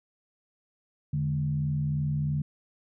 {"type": "tone with frequency modulation", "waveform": "sine", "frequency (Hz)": 146.83, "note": "D3", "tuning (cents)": 0, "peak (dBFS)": -25, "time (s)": [1.13, 2.42], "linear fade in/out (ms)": 5, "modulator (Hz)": 63.1, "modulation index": 0.57, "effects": []}